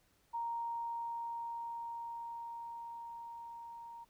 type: tone with level ramp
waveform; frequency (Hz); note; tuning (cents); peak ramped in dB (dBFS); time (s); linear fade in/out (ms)
sine; 932.3; A#5; 0; -35 to -47; 0.33-4.05; 20
effects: pink hiss -72 dBFS RMS until 4.09 s